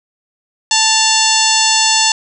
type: harmonic tone with a mistuned harmonic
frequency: 880 Hz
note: A5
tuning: in tune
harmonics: 1 / 2 / 3 / 4 / 5 / 6 / 7 / 8 / 9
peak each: -17 / -22 / -18 / -19 / -17 / -19 / -18 / -20 / -19 dBFS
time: 0.71-2.12 s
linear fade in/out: 2 ms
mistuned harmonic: 3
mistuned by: +82 cents
effects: none